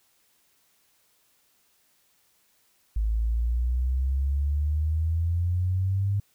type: exponential sweep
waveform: sine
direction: up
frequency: 52.9 to 101.6 Hz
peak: -22 dBFS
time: 2.96-6.2 s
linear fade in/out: 5 ms
effects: white hiss -66 dBFS RMS until 6.34 s